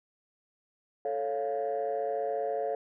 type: chord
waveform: sine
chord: A augmented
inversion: none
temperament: equal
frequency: 440 / 554.4 / 698.5 Hz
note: A4 / C#5 / E#5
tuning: 0 / 0 / 0 cents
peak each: -32 dBFS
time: 1.05-2.75 s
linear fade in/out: 2 ms
effects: tanh soft clip ceiling -23 dBFS